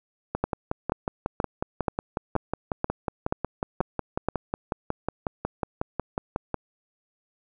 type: two click trains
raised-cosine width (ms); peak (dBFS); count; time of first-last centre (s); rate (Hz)
1; -12 / -9; 35 / 9; 0.35-6.543 / 0.44-4.286; 5.49 / 2.08
effects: none